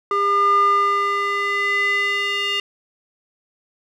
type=tone with band-pass filter sweep; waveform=square; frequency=402.5 Hz; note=G4; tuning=46 cents sharp; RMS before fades=-19 dBFS; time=0.11-2.6 s; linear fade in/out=2 ms; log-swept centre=1000 to 2700 Hz; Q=4.4; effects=none